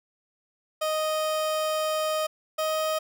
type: tone pair in turn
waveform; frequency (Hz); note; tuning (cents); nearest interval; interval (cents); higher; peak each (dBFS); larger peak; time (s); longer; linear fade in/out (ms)
30% pulse; 622.3 / 626.6; D#5 / D#5; 0 / +12; unison; 12; second; -22; neither; 0.81-2.27 / 2.58-2.99; first; 10
effects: none